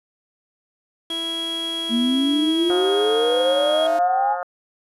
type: tone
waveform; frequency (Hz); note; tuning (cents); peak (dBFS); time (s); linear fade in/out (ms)
triangle; 3300; G#7; -12; -23; 1.1-3.87; 5
type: tone with pitch glide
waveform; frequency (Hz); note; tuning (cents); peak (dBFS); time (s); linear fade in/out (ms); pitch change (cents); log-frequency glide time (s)
sawtooth; 330.8 to 312.4; E4 to D#4; +6 to +7; -27; 1.1-3.99; 2; -99; 2.28-3.15
type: exponential sweep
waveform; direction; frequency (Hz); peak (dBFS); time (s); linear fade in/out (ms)
sine; up; 228.3 to 852; -17; 1.89-4.37; 50
type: harmonic tone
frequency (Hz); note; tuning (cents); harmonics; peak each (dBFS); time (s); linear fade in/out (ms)
178.3; F3; +36; 3 / 4 / 5 / 6 / 7 / 8 / 9 / 10; -31 / -27 / -38 / -41 / -33 / -35 / -45 / -47; 2.7-4.43; 0
effects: resampled to 32000 Hz